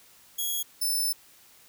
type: tone pair in turn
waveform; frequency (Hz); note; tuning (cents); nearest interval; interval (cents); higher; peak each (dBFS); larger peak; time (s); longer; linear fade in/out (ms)
5% pulse; 3322 / 5287; G#7 / E8; 0 / +4; minor sixth; 804; second; -19; neither; 0.38-0.63 / 0.81-1.13; second; 10
effects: white hiss -56 dBFS RMS until 1.68 s